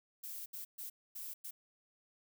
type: noise bursts at uneven times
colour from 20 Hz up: violet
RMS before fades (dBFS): -45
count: 5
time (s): 0.23-0.46 / 0.53-0.65 / 0.78-0.9 / 1.15-1.34 / 1.44-1.51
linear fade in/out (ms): 10
effects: none